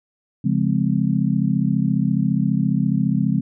sine chord, Db major seventh, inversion none, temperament just, 138.59 / 173.24 / 207.9 / 259.9 Hz, Db3 / F3 / Ab3 / C4, 0 / -14 / +2 / -11 cents, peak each -22 / -21 / -21 / -24 dBFS, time 0.44-3.41 s, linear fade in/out 10 ms, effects none

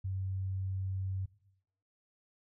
sine tone, 95.2 Hz, F#2, 50 cents sharp, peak -33 dBFS, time 0.04-1.26 s, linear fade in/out 10 ms, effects noise-tail reverb RT60 0.8 s tail -20 dB re dry

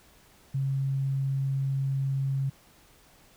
sine tone, 135.9 Hz, C#3, 34 cents flat, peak -25 dBFS, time 0.54-2.5 s, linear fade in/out 10 ms, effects pink hiss -58 dBFS RMS until 3.36 s

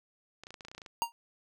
clicks, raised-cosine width 0.2 ms, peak -29 dBFS, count 12, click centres 0.436 / 0.469 / 0.506 / 0.542 / 0.608 / 0.65 / 0.684 / 0.715 / 0.749 / 0.78 / 0.818 / 0.862 s
square tone with exponential decay, 932.3 Hz, A#5, in tune, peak -24 dBFS, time 1.02-1.12 s, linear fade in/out 0 ms, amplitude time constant 21 ms
effects none

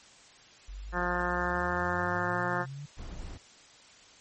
sine exponential sweep, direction up, 45.58 to 147.6 Hz, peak -38 dBFS, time 0.68-2.86 s, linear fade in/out 10 ms
harmonic tone, 177.3 Hz, F3, 26 cents sharp, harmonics 1 / 2 / 3 / 4 / 5 / 6 / 7 / 8 / 9 / 10, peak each -37 / -37 / -37 / -37 / -37 / -37 / -37 / -37 / -37 / -37 dBFS, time 0.92-2.66 s, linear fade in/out 50 ms
brown noise, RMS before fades -40 dBFS, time 2.97-3.38 s, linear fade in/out 20 ms
effects white hiss -55 dBFS RMS until 4.2 s + MP3 32 kbps

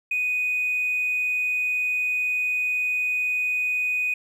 sine tone with hard clipping, 2489 Hz, D#7, in tune, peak -22 dBFS, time 0.11-4.14 s, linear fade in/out 5 ms, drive 1 dB, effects none

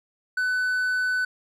triangle tone, 1500 Hz, F#6, 23 cents sharp, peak -20 dBFS, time 0.37-1.25 s, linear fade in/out 5 ms, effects resampled to 32000 Hz

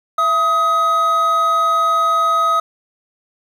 triangle tone pair together, 669.1 / 1263 Hz, E5 / D#6, +26 / +26 cents, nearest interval major seventh, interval 1100 cents, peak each -21 / -11 dBFS, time 0.18-2.6 s, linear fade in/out 5 ms, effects 8-bit

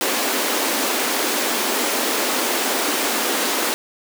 pink high-pass noise, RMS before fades -21 dBFS, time 0.01-3.74 s, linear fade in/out 0 ms, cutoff 240 Hz, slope 48 dB/octave, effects none

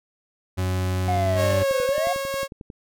40% pulse tone with pitch glide, 92.5 to 95.87 Hz, F#2 to G2, 0 to -38 cents, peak -21 dBFS, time 0.57-1.64 s, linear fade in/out 20 ms, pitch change +62 cents, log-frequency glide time 1.09-1.45 s
triangle linear two-way sweep, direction down then up, 729 to 493.9 to 729 Hz, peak -20 dBFS, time 1.08-2.13 s, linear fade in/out 5 ms, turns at 1.84 s
click train, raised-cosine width 3 ms, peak -25 dBFS, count 19, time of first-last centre 1.08-2.702 s, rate 11.1 Hz
sawtooth tone with tremolo, 547 Hz, C#5, 23 cents flat, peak -20 dBFS, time 1.35-2.48 s, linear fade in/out 50 ms, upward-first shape sine, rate 3 Hz, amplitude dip 25%
effects none

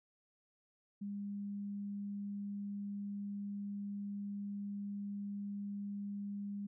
sine tone, 202.1 Hz, G#3, 47 cents flat, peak -39 dBFS, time 1.01-6.67 s, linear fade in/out 10 ms, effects none

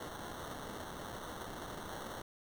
violet noise with sample-and-hold, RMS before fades -45 dBFS, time 0-2.22 s, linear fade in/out 5 ms, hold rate 2450 Hz, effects none

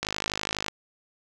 click train, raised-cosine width 0.2 ms, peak -10 dBFS, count 35, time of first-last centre 0.03-0.683 s, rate 52.1 Hz, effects none

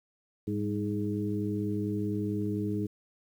harmonic tone with a mistuned harmonic, 104.3 Hz, G#2, 8 cents sharp, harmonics 1 / 2 / 3 / 4, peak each -34 / -33 / -33 / -37 dBFS, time 0.47-2.87 s, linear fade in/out 10 ms, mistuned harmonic 2, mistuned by -60 cents, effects 10-bit

